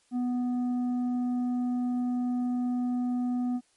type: tone with tanh clipping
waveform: triangle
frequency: 246.9 Hz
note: B3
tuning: in tune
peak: -27 dBFS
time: 0.11-3.61 s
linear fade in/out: 50 ms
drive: 10 dB
effects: white hiss -67 dBFS RMS until 3.76 s + MP3 48 kbps